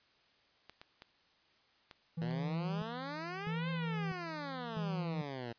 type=clicks; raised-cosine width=0.2 ms; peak=-32 dBFS; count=5; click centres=0.696 / 0.815 / 1.021 / 1.912 / 2.31 s
type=tone with tremolo; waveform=triangle; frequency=164.81 Hz; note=E3; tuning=in tune; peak=-33 dBFS; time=2.17-5.22 s; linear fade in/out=10 ms; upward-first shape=square; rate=0.77 Hz; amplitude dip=75%
type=exponential two-way sweep; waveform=10% pulse; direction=up then down; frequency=114.2 to 534 to 114.2 Hz; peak=-32 dBFS; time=2.21-5.53 s; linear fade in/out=10 ms; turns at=3.7 s
effects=white hiss -69 dBFS RMS until 5.58 s + resampled to 11025 Hz